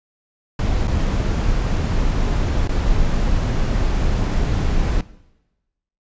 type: noise with dropouts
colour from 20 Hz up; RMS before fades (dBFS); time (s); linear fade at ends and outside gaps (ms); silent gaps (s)
brown; -18; 0.59-5.01; 2; 0.873-0.879 / 2.675-2.692
effects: noise-tail reverb RT60 1.0 s tail -19 dB re dry + resampled to 16000 Hz